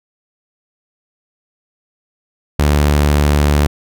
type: tone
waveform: sawtooth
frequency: 73.3 Hz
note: D2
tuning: 3 cents flat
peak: -6 dBFS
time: 2.59-3.67 s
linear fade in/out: 5 ms
effects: none